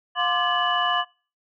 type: tone cluster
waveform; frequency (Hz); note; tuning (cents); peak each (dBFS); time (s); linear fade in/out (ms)
sine; 711 / 1044 / 1178 / 1711 / 2959; F5 / C6 / D6 / A6 / F#7; +31 / -4 / +5 / -49 / -1; -26; 0.15-1.05; 50
effects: noise-tail reverb RT60 0.4 s tail -26 dB re dry + tanh soft clip ceiling -8 dBFS